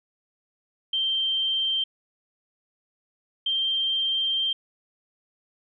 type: tone pair in turn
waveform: sine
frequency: 3141 / 3158 Hz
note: G7 / G7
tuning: +3 / +12 cents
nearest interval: unison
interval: 9 cents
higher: second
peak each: -22 dBFS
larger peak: neither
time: 0.93-1.84 / 3.46-4.53 s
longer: second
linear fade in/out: 5 ms
effects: none